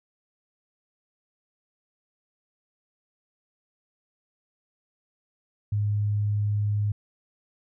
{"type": "tone", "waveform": "sine", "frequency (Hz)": 103.83, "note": "G#2", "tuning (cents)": 0, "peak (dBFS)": -22, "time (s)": [5.72, 6.92], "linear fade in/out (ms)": 5, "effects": []}